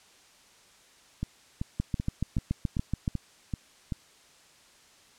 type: two click trains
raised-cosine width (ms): 5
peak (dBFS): -15 / -18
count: 10 / 8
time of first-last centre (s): 1.8-3.078 / 1.23-3.922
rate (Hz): 7.04 / 2.6
effects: white hiss -58 dBFS RMS until 5.18 s + low-pass 8000 Hz 12 dB/octave